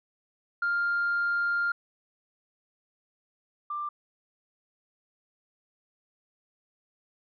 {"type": "tone pair in turn", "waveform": "sine", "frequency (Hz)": [1400, 1184.6], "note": ["F6", "D6"], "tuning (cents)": [4, 15], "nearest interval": "minor third", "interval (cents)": 289, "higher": "first", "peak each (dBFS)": [-23, -30], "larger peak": "first", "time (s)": [[0.62, 1.72], [3.7, 3.89]], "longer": "first", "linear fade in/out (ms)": 5, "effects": ["tanh soft clip ceiling -21 dBFS"]}